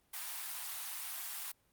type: high-pass noise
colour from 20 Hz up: white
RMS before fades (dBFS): -42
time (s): 0.13-1.52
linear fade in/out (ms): 10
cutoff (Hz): 710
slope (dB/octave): 48
effects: pink hiss -73 dBFS RMS until 1.72 s + Opus 32 kbps